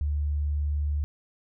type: tone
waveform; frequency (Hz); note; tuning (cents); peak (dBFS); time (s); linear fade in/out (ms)
sine; 73.42; D2; 0; -24; 0.01-1.04; 0
effects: none